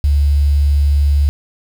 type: tone with quantisation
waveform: sine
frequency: 71.8 Hz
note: D2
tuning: 39 cents flat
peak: -9 dBFS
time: 0.04-1.29 s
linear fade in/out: 0 ms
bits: 6
effects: none

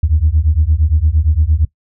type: beating tone pair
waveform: sine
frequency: 73.42 / 82.12 Hz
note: D2 / E2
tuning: 0 / -6 cents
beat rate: 8.7 Hz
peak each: -12 dBFS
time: 0.03-1.65 s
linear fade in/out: 5 ms
effects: noise-tail reverb RT60 0.1 s tail -20 dB re dry + tanh soft clip ceiling -2 dBFS

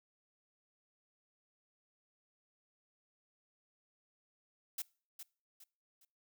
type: noise with echo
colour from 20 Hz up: blue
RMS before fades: -39 dBFS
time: 4.78-4.82 s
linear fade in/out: 5 ms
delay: 410 ms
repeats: 3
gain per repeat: -9 dB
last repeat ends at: 6.05 s
effects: noise-tail reverb RT60 0.4 s tail -24 dB re dry

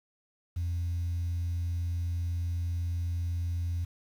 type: tone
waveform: sine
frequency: 86 Hz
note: F2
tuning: 26 cents flat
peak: -27 dBFS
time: 0.56-3.85 s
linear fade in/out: 10 ms
effects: tanh soft clip ceiling -26 dBFS + 9-bit

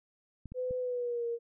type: clicks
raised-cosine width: 5 ms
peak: -31 dBFS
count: 3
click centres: 0.457 / 0.52 / 0.709 s
type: tone with pitch glide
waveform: sine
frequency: 505 to 468.5 Hz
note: B4 to A#4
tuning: +39 to +9 cents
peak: -31 dBFS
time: 0.54-1.39 s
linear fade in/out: 50 ms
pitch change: -130 cents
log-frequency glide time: 0.78-1.26 s
effects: none

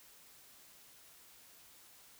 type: silence
effects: white hiss -60 dBFS RMS until 2.19 s

